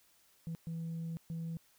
sine tone bursts at uneven times, 164.81 Hz, E3, in tune, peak -35 dBFS, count 3, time 0.47-0.55 / 0.67-1.17 / 1.3-1.57 s, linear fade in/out 0 ms, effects tanh soft clip ceiling -35 dBFS + white hiss -68 dBFS RMS until 1.78 s

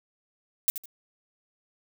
violet noise with echo, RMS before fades -22 dBFS, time 0.68-0.7 s, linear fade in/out 0 ms, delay 78 ms, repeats 2, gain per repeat -11 dB, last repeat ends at 0.856 s, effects none

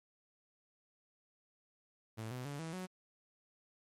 sawtooth tone with pitch steps, 111 / 126.04 / 143.12 / 162.51 / 184.53 Hz, A2 / B2 / D3 / E3 / F#3, +16 / +36 / -44 / -24 / -4 cents, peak -37 dBFS, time 2.17-2.87 s, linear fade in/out 20 ms, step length 140 ms, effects MP3 64 kbps

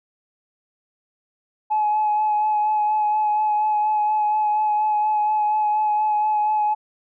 sine tone with vibrato, 849 Hz, G#5, 38 cents sharp, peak -16 dBFS, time 1.7-6.75 s, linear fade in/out 20 ms, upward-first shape sine, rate 4.2 Hz, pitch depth 19 cents each way, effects tanh soft clip ceiling -13 dBFS

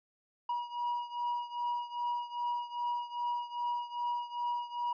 triangle beating tone pair, 961 / 963.5 Hz, B5 / B5, -48 / -43 cents, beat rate 2.5 Hz, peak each -33 / -36 dBFS, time 0.49-4.93 s, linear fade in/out 5 ms, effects resampled to 11025 Hz

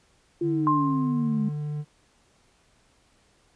triangle tone, 148.9 Hz, D3, 24 cents sharp, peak -26 dBFS, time 0.41-1.85 s, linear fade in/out 50 ms
sine exponential sweep, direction down, 346.5 to 207 Hz, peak -23 dBFS, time 0.41-1.49 s, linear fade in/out 5 ms
sine tone with exponential decay, 1055 Hz, C6, 14 cents sharp, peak -18 dBFS, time 0.67-1.55 s, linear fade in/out 1 ms, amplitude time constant 190 ms
effects pink hiss -63 dBFS RMS until 3.55 s + resampled to 22050 Hz

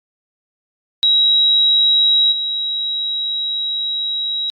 sine tone with level steps, 3851 Hz, B7, 44 cents flat, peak -10 / -18 dBFS, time 1.03-4.5 s, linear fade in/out 0 ms, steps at 2.31 s, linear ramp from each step 20 ms, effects AAC 64 kbps

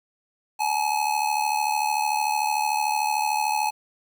square tone with amplitude modulation, 852 Hz, G#5, 44 cents sharp, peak -19 dBFS, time 0.59-3.71 s, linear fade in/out 20 ms, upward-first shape sine, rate 73.4 Hz, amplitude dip 75%, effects 9-bit

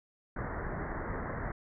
pink low-pass noise, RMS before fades -37 dBFS, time 0.36-1.52 s, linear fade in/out 5 ms, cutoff 2000 Hz, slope 96 dB/octave, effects none

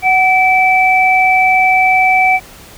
sine tone pair together, 747 / 2315 Hz, F#5 / D7, +16 / -25 cents, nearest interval octave + minor sixth, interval 1959 cents, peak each -10 dBFS, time 0.02-2.4 s, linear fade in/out 50 ms, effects pink hiss -37 dBFS RMS until 2.77 s

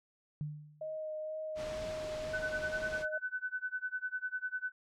sine tone with exponential decay, 149.9 Hz, D3, 36 cents sharp, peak -33 dBFS, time 0.41-0.97 s, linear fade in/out 0 ms, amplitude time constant 120 ms
sine tone with vibrato, 622.3 Hz, D#5, in tune, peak -37 dBFS, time 0.81-3.18 s, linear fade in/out 5 ms, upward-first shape sine, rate 2.1 Hz, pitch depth 12 cents each way
pink noise, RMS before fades -45 dBFS, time 1.55-3.06 s, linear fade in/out 50 ms
sine tone with tremolo, 1505 Hz, F#6, 29 cents sharp, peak -32 dBFS, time 2.33-4.72 s, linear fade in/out 10 ms, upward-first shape sine, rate 10 Hz, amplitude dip 95%
effects low-pass 6000 Hz 12 dB/octave

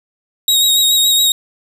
sawtooth tone with vibrato, 3782 Hz, A#7, 24 cents sharp, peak -7 dBFS, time 0.48-1.32 s, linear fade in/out 2 ms, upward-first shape sine, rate 7.1 Hz, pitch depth 24 cents each way, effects none

